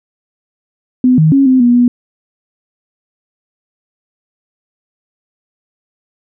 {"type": "tone with pitch steps", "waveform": "sine", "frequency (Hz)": [252.8, 157, 274.2, 258.8, 241.4, 243.8], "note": ["B3", "D#3", "C#4", "C4", "B3", "B3"], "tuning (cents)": [41, 16, -19, -19, -39, -22], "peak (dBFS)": -5, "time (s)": [1.04, 1.88], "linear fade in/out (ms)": 2, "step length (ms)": 140, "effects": []}